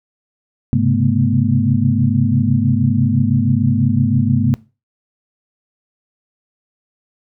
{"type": "tone cluster", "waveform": "sine", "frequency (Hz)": [101.9, 132.1, 138.2, 215, 242.4], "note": ["G#2", "C3", "C#3", "A3", "B3"], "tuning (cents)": [-32, 17, -5, -40, -32], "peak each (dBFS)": -18, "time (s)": [0.73, 4.54], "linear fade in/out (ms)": 0, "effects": ["noise-tail reverb RT60 0.3 s tail -21 dB re dry"]}